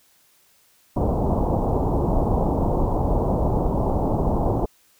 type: low-pass noise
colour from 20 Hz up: pink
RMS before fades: -21 dBFS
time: 0.96-4.66 s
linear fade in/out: 10 ms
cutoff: 950 Hz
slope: 48 dB/octave
effects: white hiss -59 dBFS RMS until 4.99 s